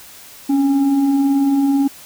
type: tone with frequency modulation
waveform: sine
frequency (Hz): 278.1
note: C#4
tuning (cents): +6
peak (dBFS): -12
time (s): 0.49-1.88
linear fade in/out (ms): 10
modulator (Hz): 538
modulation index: 0.33
effects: white hiss -40 dBFS RMS until 2.05 s